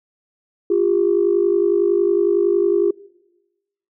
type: tone pair together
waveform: sine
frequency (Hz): 350 / 400.9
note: F4 / G4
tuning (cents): +4 / +39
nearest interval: major second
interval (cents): 235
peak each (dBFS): -16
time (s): 0.7-2.91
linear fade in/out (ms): 5
effects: noise-tail reverb RT60 1.0 s tail -22 dB re dry + tanh soft clip ceiling -6 dBFS